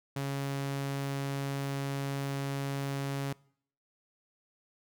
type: tone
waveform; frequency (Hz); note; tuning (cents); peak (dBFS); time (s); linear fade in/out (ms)
sawtooth; 138.59; C#3; 0; -28; 0.16-3.33; 5
effects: noise-tail reverb RT60 0.6 s tail -23 dB re dry